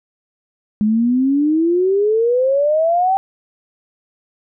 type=exponential sweep; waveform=sine; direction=up; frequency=207.7 to 784 Hz; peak=-12 dBFS; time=0.81-3.17 s; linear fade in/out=0 ms; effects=none